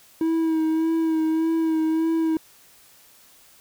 triangle tone with vibrato, 321.8 Hz, E4, 42 cents flat, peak -17 dBFS, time 0.21-2.37 s, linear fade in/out 2 ms, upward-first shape sine, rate 1.7 Hz, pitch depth 27 cents each way, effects white hiss -53 dBFS RMS until 3.6 s

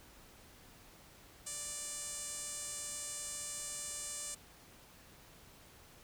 sawtooth tone with band-pass filter, 587.3 Hz, D5, in tune, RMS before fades -43 dBFS, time 1.46-4.35 s, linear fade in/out 10 ms, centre 8000 Hz, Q 3.6, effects pink hiss -59 dBFS RMS until 6.03 s

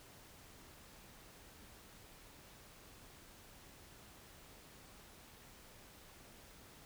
silence, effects pink hiss -59 dBFS RMS until 6.85 s

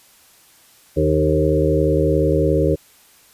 harmonic tone with a mistuned harmonic, 77.1 Hz, D#2, 15 cents flat, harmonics 1 / 2 / 4 / 5 / 6 / 7, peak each -21 / -21 / -21 / -21 / -21 / -21 dBFS, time 0.96-2.76 s, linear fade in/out 20 ms, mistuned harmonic 5, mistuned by +26 cents, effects white hiss -51 dBFS RMS until 3.33 s + resampled to 32000 Hz

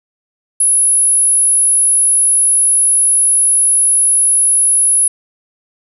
sine tone, 10550 Hz, E9, in tune, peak -8 dBFS, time 0.6-5.08 s, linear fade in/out 5 ms, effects none

